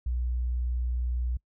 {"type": "tone", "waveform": "sine", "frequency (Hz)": 61, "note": "B1", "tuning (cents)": -21, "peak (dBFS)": -26, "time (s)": [0.06, 1.37], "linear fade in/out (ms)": 5, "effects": ["noise-tail reverb RT60 0.1 s tail -24 dB re dry"]}